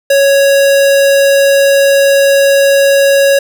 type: tone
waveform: square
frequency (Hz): 554.4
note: C#5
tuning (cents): 0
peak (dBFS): -6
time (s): 0.1-3.39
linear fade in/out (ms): 5
effects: none